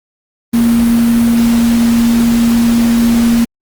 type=tone in noise; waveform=sine; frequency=233.3 Hz; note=A#3; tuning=2 cents sharp; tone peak=-7 dBFS; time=0.53-3.45 s; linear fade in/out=10 ms; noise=pink; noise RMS=-22 dBFS; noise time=0.53-3.45 s; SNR=+12 dB; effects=Opus 32 kbps